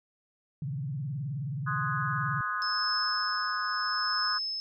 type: tone with vibrato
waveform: sine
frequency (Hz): 138.59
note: C#3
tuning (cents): 0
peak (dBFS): -31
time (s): 0.62-2.41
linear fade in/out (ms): 2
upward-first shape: triangle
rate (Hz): 19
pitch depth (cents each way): 280
type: chord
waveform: sine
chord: Ab dominant seventh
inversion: first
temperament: equal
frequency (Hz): 1046.5 / 1244.5 / 1480 / 1661.2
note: C6 / Eb6 / Gb6 / Ab6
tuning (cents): 0 / 0 / 0 / 0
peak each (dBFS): -37 / -32 / -34 / -38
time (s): 1.66-4.39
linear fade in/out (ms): 20
type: tone with tremolo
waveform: sine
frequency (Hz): 5220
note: E8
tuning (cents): -18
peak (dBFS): -28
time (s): 2.62-4.6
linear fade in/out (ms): 0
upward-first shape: triangle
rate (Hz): 0.77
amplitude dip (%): 70
effects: none